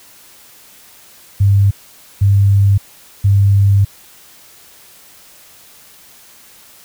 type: tone bursts at uneven times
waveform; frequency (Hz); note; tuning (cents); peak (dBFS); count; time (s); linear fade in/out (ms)
sine; 99.5; G2; +26; -7; 3; 1.4-1.71 / 2.21-2.78 / 3.24-3.85; 10
effects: white hiss -43 dBFS RMS until 6.84 s